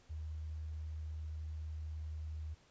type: tone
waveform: sine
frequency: 77.78 Hz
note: D#2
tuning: in tune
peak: -40 dBFS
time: 0.09-2.55 s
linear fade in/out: 20 ms
effects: pink hiss -67 dBFS RMS until 2.7 s + resampled to 16000 Hz